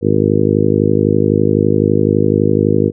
harmonic tone, 51.91 Hz, G#1, in tune, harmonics 2 / 3 / 4 / 5 / 6 / 7 / 8 / 9, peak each -18 / -18 / -18 / -18 / -18 / -18 / -18 / -18 dBFS, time 0.01-2.92 s, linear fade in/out 50 ms, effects none

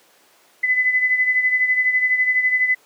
sine beating tone pair, 2009 / 2021 Hz, B6 / B6, +29 / +39 cents, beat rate 12 Hz, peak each -16 / -23 dBFS, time 0.63-2.75 s, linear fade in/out 10 ms, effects pink hiss -54 dBFS RMS until 2.85 s + high-pass 400 Hz 12 dB/octave

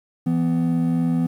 triangle tone pair together, 166.7 / 249.8 Hz, E3 / B3, +20 / +20 cents, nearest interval perfect fifth, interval 700 cents, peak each -18 / -18 dBFS, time 0.26-1.27 s, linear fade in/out 10 ms, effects tanh soft clip ceiling -9 dBFS + 9-bit

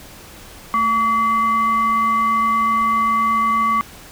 sine tone with frequency modulation, 1140 Hz, C#6, 48 cents sharp, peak -14 dBFS, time 0.74-3.81 s, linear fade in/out 0 ms, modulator 917 Hz, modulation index 0.48, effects pink hiss -40 dBFS RMS until 4.11 s

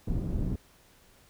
pink low-pass noise, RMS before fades -30 dBFS, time 0.07-0.56 s, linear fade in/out 5 ms, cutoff 240 Hz, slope 12 dB/octave, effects pink hiss -60 dBFS RMS until 1.29 s

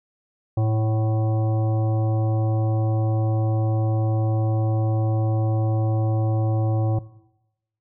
harmonic tone with a mistuned harmonic, 110 Hz, A2, in tune, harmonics 1 / 3 / 5 / 7 / 9 / 10, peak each -18 / -30 / -32 / -34 / -46 / -45 dBFS, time 0.57-6.99 s, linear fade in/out 5 ms, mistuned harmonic 7, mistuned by -24 cents, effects noise-tail reverb RT60 0.9 s tail -18 dB re dry

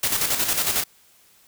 white noise with tremolo, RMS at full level -21 dBFS, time 0.03-0.84 s, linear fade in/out 5 ms, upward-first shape square, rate 11 Hz, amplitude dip 50%, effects white hiss -56 dBFS RMS until 1.47 s

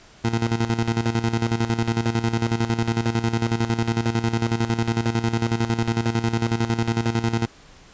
20% pulse tone with tremolo, 115 Hz, A#2, 23 cents flat, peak -13 dBFS, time 0.24-7.46 s, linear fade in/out 10 ms, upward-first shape square, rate 11 Hz, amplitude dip 70%, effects pink hiss -49 dBFS RMS until 7.93 s + resampled to 16000 Hz

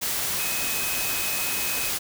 sine tone in noise, 2534 Hz, D#7, 31 cents sharp, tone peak -32 dBFS, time 0.38-1.9 s, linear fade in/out 20 ms, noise white, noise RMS -27 dBFS, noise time 0.01-1.99 s, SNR -8 dB, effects none

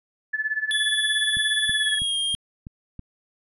sine tone with tremolo, 1733 Hz, A6, 27 cents flat, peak -20 dBFS, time 0.33-1.99 s, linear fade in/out 10 ms, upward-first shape sine, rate 17 Hz, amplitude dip 85%
square tone with pitch glide, 3431 to 3220 Hz, A7 to G7, -44 to +46 cents, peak -23 dBFS, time 0.71-2.35 s, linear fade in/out 0 ms, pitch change -110 cents, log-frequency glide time 1.73-2.17 s
click train, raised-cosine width 5 ms, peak -24 dBFS, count 6, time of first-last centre 1.37-2.993 s, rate 3.08 Hz
effects resampled to 32000 Hz

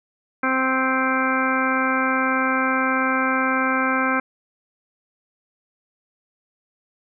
harmonic tone, 261.6 Hz, C4, in tune, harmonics 1 / 2 / 3 / 4 / 5 / 6 / 8 / 9, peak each -24 / -28 / -30 / -26 / -25 / -24 / -30 / -30 dBFS, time 0.43-4.2 s, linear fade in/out 5 ms, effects none

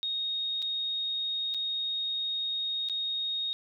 sine tone with dropouts, 3729 Hz, A#7, in tune, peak -29 dBFS, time 0.03-3.53 s, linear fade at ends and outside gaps 0 ms, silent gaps 0.62-0.625 / 1.54-1.545 / 2.887-2.897 s, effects none

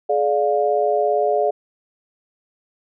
sine chord, D diminished, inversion second, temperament just, 422.9 / 587.3 / 704.8 Hz, Ab4 / D5 / F5, +31 / 0 / +16 cents, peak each -20 dBFS, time 0.09-1.51 s, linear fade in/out 10 ms, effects none

